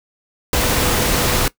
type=tone in noise; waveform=sine; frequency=493.9 Hz; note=B4; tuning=in tune; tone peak=-27 dBFS; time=0.53-1.48 s; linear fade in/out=2 ms; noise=pink; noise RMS=-17 dBFS; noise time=0.53-1.48 s; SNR=-13 dB; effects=noise-tail reverb RT60 0.1 s tail -19 dB re dry